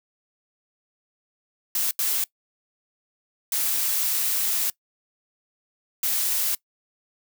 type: noise bursts at uneven times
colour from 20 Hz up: blue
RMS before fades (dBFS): -24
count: 4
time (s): 1.75-1.91 / 1.99-2.24 / 3.52-4.7 / 6.03-6.55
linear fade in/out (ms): 2
effects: noise-tail reverb RT60 0.1 s tail -22 dB re dry